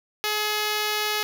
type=tone; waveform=5% pulse; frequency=423.1 Hz; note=G#4; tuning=32 cents sharp; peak=-12 dBFS; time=0.24-1.23 s; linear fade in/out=0 ms; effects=none